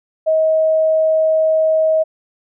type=tone; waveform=sine; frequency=634 Hz; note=D#5; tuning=32 cents sharp; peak=-11 dBFS; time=0.26-2.04 s; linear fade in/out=20 ms; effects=none